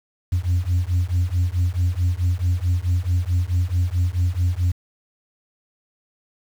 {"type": "beating tone pair", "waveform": "sine", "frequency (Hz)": [86.6, 91.2], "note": ["F2", "F#2"], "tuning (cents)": [-14, -24], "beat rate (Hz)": 4.6, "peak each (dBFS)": [-19, -19], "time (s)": [0.32, 4.72], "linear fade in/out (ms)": 10, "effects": ["tanh soft clip ceiling -14 dBFS", "7-bit"]}